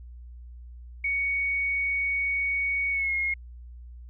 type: tone with pitch glide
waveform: sine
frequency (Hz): 2233 to 2153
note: C#7 to C7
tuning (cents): +12 to +49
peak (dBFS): -24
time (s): 1.04-3.34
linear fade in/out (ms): 5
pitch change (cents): -63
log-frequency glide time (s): 2.91-3.13
effects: added 60 Hz sine -41 dBFS peak until 4.09 s